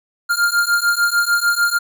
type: beating tone pair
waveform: square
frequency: 1400 / 1406.7 Hz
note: F6 / F6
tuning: +4 / +12 cents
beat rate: 6.7 Hz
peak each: -18 dBFS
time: 0.29-1.79 s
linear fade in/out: 20 ms
effects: none